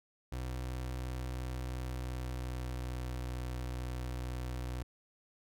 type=tone with pitch glide; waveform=30% pulse; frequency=62.9 to 62.14 Hz; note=B1 to B1; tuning=+32 to +11 cents; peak=-34 dBFS; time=0.32-4.83 s; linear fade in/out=5 ms; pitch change=-21 cents; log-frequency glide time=1.69-3.23 s; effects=none